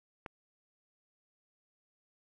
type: click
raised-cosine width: 0.5 ms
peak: -26 dBFS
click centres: 0.262 s
effects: none